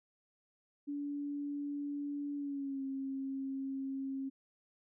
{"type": "tone with pitch glide", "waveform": "sine", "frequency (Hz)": [287.4, 269.7], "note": ["D4", "C#4"], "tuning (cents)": [-37, -47], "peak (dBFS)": -36, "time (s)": [0.87, 4.3], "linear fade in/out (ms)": 20, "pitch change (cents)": -110, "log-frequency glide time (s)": [2.36, 2.83], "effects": []}